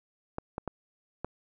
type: clicks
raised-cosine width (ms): 1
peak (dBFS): -19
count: 4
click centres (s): 0.384 / 0.581 / 0.677 / 1.246
effects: none

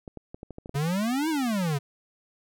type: clicks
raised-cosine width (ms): 2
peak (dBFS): -26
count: 9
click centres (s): 0.078 / 0.173 / 0.345 / 0.431 / 0.507 / 0.584 / 0.659 / 0.694 / 0.752
type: exponential two-way sweep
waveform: square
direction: up then down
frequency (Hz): 134.4 to 329.6 to 134.4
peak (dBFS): -25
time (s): 0.74-1.79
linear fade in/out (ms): 20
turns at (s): 1.29
effects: none

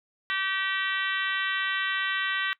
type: harmonic tone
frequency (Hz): 385.3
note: G4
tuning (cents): -30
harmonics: 3 / 4 / 5 / 6 / 7 / 8 / 9 / 10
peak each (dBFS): -34 / -31 / -30 / -39 / -37 / -36 / -39 / -40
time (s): 0.3-2.53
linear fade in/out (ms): 0
effects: noise-tail reverb RT60 0.1 s tail -22 dB re dry

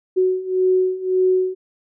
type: beating tone pair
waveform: sine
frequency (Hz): 370.1 / 371.9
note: F#4 / F#4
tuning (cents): 0 / +9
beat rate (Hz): 1.8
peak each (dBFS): -20 / -17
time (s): 0.16-1.55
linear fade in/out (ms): 20
effects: none

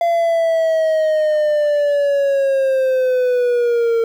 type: linear sweep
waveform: triangle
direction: down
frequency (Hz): 685 to 455.6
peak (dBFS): -11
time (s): 0.01-4.04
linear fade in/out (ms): 2
effects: 8-bit

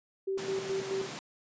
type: tone with tremolo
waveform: sine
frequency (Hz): 386.6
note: G4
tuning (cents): -24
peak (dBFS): -29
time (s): 0.27-1.07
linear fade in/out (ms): 10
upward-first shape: square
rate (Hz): 4.7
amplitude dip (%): 60
type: high-pass noise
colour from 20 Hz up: pink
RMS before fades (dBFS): -41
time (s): 0.38-1.19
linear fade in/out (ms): 0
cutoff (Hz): 120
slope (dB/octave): 48
effects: resampled to 16000 Hz

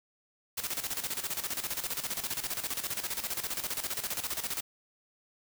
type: noise with tremolo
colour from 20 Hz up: white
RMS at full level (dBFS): -33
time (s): 0.57-4.61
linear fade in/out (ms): 10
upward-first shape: square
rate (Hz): 15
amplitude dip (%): 70
effects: none

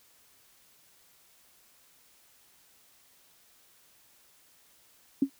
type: tone with exponential decay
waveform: sine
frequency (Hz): 274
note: C#4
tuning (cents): -20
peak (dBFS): -17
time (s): 5.22-5.3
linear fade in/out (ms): 5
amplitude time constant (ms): 16
effects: white hiss -62 dBFS RMS until 5.39 s

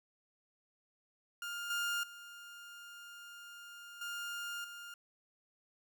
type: tone with level steps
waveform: 30% pulse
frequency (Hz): 1408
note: F6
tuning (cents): +14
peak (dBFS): -37 / -31 / -47 / -37 / -44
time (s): 1.42-4.94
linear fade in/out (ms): 2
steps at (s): 1.7 / 2.03 / 4.01 / 4.64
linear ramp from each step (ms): 5
effects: none

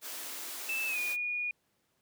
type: high-pass noise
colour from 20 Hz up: white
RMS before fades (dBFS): -41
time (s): 0.01-1.17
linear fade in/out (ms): 50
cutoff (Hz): 240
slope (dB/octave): 96
type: tone with pitch glide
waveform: sine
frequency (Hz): 2637 to 2446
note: E7 to D#7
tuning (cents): 0 to -30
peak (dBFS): -31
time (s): 0.69-1.51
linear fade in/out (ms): 2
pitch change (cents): -130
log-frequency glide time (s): 0.87-0.99
effects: pink hiss -75 dBFS RMS until 2.01 s + high-pass 100 Hz 12 dB/octave

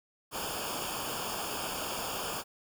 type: noise with comb filter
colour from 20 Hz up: pink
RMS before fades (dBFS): -36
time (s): 0.31-2.44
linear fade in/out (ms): 50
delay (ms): 0.5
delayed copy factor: -0.85
effects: none

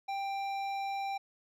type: tone with hard clipping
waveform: triangle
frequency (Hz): 788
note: G5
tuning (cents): +9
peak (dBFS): -35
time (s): 0.08-1.18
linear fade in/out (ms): 10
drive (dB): 15
effects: none

